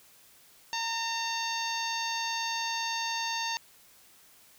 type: harmonic tone with a mistuned harmonic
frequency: 910 Hz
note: A#5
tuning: 42 cents flat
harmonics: 1 / 2 / 3 / 4 / 5 / 6 / 7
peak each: -34 / -38 / -38 / -39 / -37 / -43 / -40 dBFS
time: 0.73-3.57 s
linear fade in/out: 0 ms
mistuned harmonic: 1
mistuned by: +15 cents
effects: white hiss -58 dBFS RMS until 4.58 s